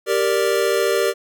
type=chord; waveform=square; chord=G minor; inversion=none; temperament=equal; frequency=392 / 466.2 / 587.3 Hz; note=G4 / Bb4 / D5; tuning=0 / 0 / 0 cents; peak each=-21 / -21 / -23 dBFS; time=0.06-1.14 s; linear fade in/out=50 ms; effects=none